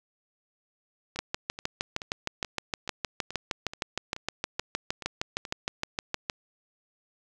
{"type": "two click trains", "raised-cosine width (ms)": 0.2, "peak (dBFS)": [-21, -11], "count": [11, 34], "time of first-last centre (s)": [[1.16, 5.452], [1.19, 6.298]], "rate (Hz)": [2.33, 6.46], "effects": []}